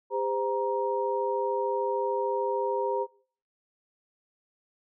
sine tone cluster, 401.6 / 515 / 940 Hz, G4 / C5 / A#5, +42 / -28 / +14 cents, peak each -30 dBFS, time 0.1-3.07 s, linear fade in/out 50 ms, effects noise-tail reverb RT60 0.5 s tail -23 dB re dry

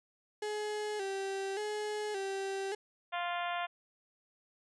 35% pulse tone with vibrato, 405.3 Hz, G#4, 42 cents flat, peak -33 dBFS, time 0.42-2.75 s, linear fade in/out 5 ms, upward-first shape square, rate 0.87 Hz, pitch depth 70 cents each way
harmonic tone, 349.2 Hz, F4, in tune, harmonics 2 / 3 / 4 / 5 / 6 / 7 / 8 / 9 / 10, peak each -36 / -40 / -42 / -44 / -46 / -47 / -48 / -49 / -50 dBFS, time 3.12-3.67 s, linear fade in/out 20 ms
effects resampled to 22050 Hz

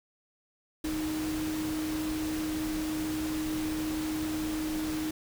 sine tone in noise, 311.1 Hz, D#4, in tune, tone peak -30 dBFS, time 0.84-5.11 s, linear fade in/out 5 ms, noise pink, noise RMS -39 dBFS, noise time 0.84-5.11 s, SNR +6 dB, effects none

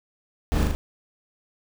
brown noise with echo, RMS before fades -22 dBFS, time 0.52-0.63 s, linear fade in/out 0 ms, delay 40 ms, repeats 3, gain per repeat -2 dB, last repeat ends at 0.75 s, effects none

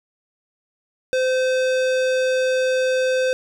sine tone with hard clipping, 515 Hz, C5, 28 cents flat, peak -19 dBFS, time 1.13-3.33 s, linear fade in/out 0 ms, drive 18 dB, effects none

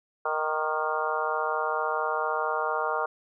harmonic tone with a mistuned harmonic, 155.56 Hz, D#3, in tune, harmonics 3 / 4 / 5 / 6 / 7 / 8 / 9, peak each -33 / -33 / -33 / -33 / -33 / -33 / -33 dBFS, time 0.25-3.06 s, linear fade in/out 5 ms, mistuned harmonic 8, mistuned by -44 cents, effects none

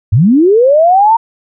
sine linear sweep, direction up, 87.31 to 932.3 Hz, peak -4 dBFS, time 0.12-1.17 s, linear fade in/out 10 ms, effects none

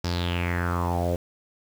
sawtooth tone with low-pass filter sweep, 87.31 Hz, F2, in tune, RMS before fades -26 dBFS, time 0.04-1.16 s, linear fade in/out 5 ms, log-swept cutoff 5400 to 520 Hz, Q 5.2, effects 7-bit

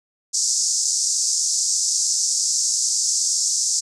white band-pass noise, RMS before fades -21 dBFS, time 0.33-3.81 s, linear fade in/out 20 ms, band 5100 to 7800 Hz, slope 48 dB/octave, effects none

